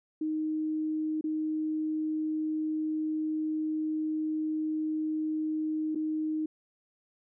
sine tone with dropouts, 311.1 Hz, D#4, in tune, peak -28 dBFS, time 0.21-6.46 s, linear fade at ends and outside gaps 5 ms, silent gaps 1.211-1.24 / 5.949-5.956 s, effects none

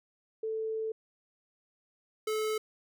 sine / square tone pair in turn, 441.3 / 433 Hz, A4 / A4, +5 / -28 cents, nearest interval unison, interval 33 cents, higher first, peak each -31 / -30 dBFS, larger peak second, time 0.43-0.92 / 2.27-2.58 s, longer first, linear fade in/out 5 ms, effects none

